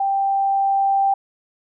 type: tone with level ramp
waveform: sine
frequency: 786 Hz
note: G5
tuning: 4 cents sharp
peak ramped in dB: -17 to -14 dBFS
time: 0-1.14 s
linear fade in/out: 5 ms
effects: none